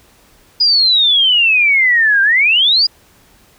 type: exponential two-way sweep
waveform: sine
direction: down then up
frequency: 4978 to 1568 to 4978 Hz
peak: -8 dBFS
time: 0.6-2.87 s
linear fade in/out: 10 ms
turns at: 2.22 s
effects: pink hiss -49 dBFS RMS until 3.58 s